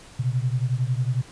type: beating tone pair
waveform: sine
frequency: 122 / 133 Hz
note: B2 / C3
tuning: -21 / +29 cents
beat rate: 11 Hz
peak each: -23 / -25 dBFS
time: 0.19-1.22 s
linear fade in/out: 10 ms
effects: pink hiss -47 dBFS RMS until 1.31 s + resampled to 22050 Hz